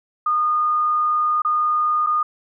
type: tone with dropouts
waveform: sine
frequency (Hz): 1224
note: D#6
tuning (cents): -29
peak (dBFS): -16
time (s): 0.26-2.23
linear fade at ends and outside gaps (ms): 5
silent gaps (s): 1.42-1.448 / 2.064-2.069
effects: none